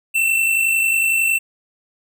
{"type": "tone pair together", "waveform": "square", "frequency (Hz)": [2637, 2688], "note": ["E7", "E7"], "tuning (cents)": [0, 33], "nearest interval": "unison", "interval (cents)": 33, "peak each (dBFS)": [-25, -16], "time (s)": [0.14, 1.39], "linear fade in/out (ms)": 20, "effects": []}